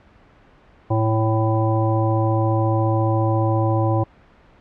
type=harmonic tone; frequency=110.7 Hz; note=A2; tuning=11 cents sharp; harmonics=1 / 3 / 5 / 7 / 9; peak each=-18 / -23 / -25 / -26 / -28 dBFS; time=0.9-4.04 s; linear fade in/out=10 ms; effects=pink hiss -51 dBFS RMS until 4.6 s + low-pass 2000 Hz 12 dB/octave